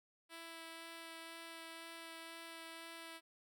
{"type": "tone with vibrato", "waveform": "5% pulse", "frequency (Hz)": 329.9, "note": "E4", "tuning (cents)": 1, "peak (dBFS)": -38, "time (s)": [0.29, 3.21], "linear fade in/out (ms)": 50, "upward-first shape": "sine", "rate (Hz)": 2, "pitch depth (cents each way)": 9, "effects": []}